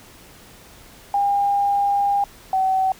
sine tone pair in turn, 805 / 760.3 Hz, G5 / F#5, +46 / +47 cents, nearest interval minor second, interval 99 cents, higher first, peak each -16 / -16 dBFS, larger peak neither, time 1.14-2.24 / 2.53-2.92 s, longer first, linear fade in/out 2 ms, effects pink hiss -46 dBFS RMS until 2.99 s

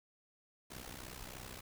pink noise with amplitude modulation, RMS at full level -45 dBFS, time 0.7-1.61 s, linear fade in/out 10 ms, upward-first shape sine, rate 63.2 Hz, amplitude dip 80%, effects none

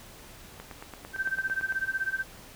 click train, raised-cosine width 0.5 ms, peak -26 dBFS, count 11, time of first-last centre 0.6-1.724 s, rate 8.9 Hz
sine tone with tremolo, 1557 Hz, G6, 12 cents flat, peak -24 dBFS, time 1.13-2.25 s, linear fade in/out 50 ms, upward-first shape sine, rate 16 Hz, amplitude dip 90%
effects pink hiss -49 dBFS RMS until 2.55 s

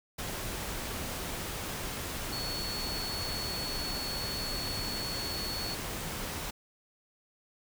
sine tone in noise, 4403 Hz, C#8, 13 cents flat, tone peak -36 dBFS, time 2.32-5.75 s, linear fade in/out 10 ms, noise pink, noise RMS -37 dBFS, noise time 0.18-6.51 s, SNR -2 dB, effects none

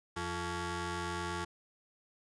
15% pulse ring-modulated tone, 260.5 Hz, C4, 7 cents flat, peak -26 dBFS, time 0.16-1.45 s, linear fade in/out 10 ms, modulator 607 Hz, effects resampled to 22050 Hz

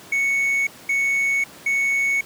triangle tone bursts, 2217 Hz, C#7, in tune, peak -16 dBFS, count 3, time 0.12-2.21 s, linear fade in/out 5 ms, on 550 ms, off 220 ms, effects pink hiss -43 dBFS RMS until 2.25 s + high-pass 150 Hz 12 dB/octave

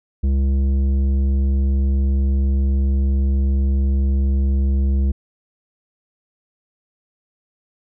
sine tone with tanh clipping, 67.8 Hz, C#2, 38 cents flat, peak -16 dBFS, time 0.23-5.12 s, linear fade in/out 10 ms, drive 10 dB, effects none

